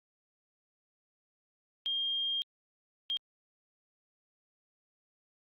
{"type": "tone bursts at uneven times", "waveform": "sine", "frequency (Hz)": 3214, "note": "G7", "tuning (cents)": 43, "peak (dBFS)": -30, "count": 2, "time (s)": [[1.86, 2.42], [3.1, 3.17]], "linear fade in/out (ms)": 0, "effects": ["Opus 48 kbps"]}